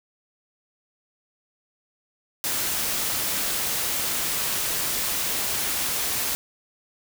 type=noise; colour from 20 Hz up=white; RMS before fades=-26 dBFS; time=2.44-6.35 s; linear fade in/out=0 ms; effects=none